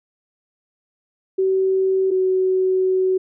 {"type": "tone pair in turn", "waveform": "sine", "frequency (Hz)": [380.6, 374.5], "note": ["F#4", "F#4"], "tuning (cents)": [49, 21], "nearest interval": "unison", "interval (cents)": 28, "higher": "first", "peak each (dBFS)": -15, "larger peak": "neither", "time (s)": [[1.38, 2.11], [2.11, 3.18]], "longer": "second", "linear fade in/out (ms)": 10, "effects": []}